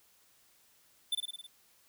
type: tone with echo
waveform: square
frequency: 3529 Hz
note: A7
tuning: 4 cents sharp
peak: -29 dBFS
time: 1.12-1.15 s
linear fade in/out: 5 ms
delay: 53 ms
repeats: 6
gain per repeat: -3 dB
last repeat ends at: 1.468 s
effects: white hiss -66 dBFS RMS until 1.88 s